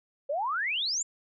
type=exponential sweep; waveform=sine; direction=up; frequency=534 to 7510 Hz; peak=-27 dBFS; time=0.29-1.03 s; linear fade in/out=10 ms; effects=none